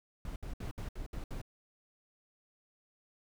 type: noise bursts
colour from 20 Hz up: brown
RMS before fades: -40 dBFS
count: 7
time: 0.25-1.416 s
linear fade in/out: 2 ms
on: 110 ms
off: 66 ms
effects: none